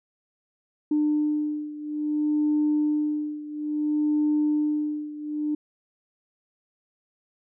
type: beating tone pair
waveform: sine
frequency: 300 / 300.59 Hz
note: D4 / D4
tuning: +37 / +40 cents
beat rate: 0.59 Hz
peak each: -23 / -26 dBFS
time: 0.91-5.55 s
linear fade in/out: 5 ms
effects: tanh soft clip ceiling -15 dBFS